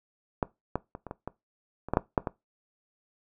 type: clicks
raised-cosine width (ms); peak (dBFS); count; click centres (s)
1; -11 / -13 / -24 / -25 / -22 / -20 / -25 / -11 / -6 / -7 / -15; 11; 0.428 / 0.756 / 0.951 / 1.067 / 1.111 / 1.276 / 1.886 / 1.936 / 1.971 / 2.178 / 2.272
effects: noise-tail reverb RT60 0.2 s tail -20 dB re dry